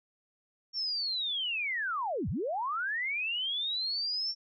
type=linear two-way sweep; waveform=sine; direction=down then up; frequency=5510 to 64 to 5510 Hz; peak=-30 dBFS; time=0.73-4.35 s; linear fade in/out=50 ms; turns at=2.29 s; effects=none